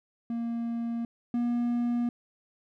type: tone pair in turn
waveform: triangle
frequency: 233.1 / 239.4 Hz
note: A#3 / A#3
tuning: 0 / +46 cents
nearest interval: unison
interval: 46 cents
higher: second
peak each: -27 / -23 dBFS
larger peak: second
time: 0.3-1.05 / 1.34-2.09 s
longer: neither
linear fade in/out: 2 ms
effects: none